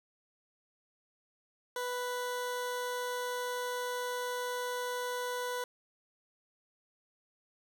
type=tone; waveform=20% pulse; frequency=493.9 Hz; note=B4; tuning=in tune; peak=-29 dBFS; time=1.76-5.64 s; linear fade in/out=2 ms; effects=none